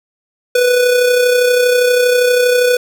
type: tone with amplitude modulation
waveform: square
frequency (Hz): 493.9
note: B4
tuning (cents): 0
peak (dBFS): -8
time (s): 0.55-2.77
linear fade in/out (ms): 5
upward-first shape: sine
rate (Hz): 32.5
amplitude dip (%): 40
effects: none